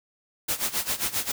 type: noise with tremolo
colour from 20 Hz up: white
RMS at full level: -25 dBFS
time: 0.48-1.32 s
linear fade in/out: 10 ms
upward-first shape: sine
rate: 7.5 Hz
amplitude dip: 85%
effects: none